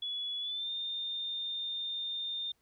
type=tone with pitch glide; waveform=sine; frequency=3400 to 3623 Hz; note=G#7 to A7; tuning=+40 to +50 cents; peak=-34 dBFS; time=0.02-2.52 s; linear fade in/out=5 ms; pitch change=+110 cents; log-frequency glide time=0.4-0.7 s; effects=pink hiss -75 dBFS RMS until 2.61 s